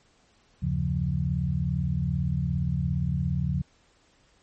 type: tone cluster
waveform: sine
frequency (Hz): 77.6 / 94.6 / 137.4 / 174.9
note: D#2 / F#2 / C#3 / F3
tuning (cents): -4 / +39 / -15 / +3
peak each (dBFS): -30 / -35 / -27 / -29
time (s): 0.62-3.62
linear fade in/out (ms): 10
effects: pink hiss -63 dBFS RMS until 4.42 s + MP3 32 kbps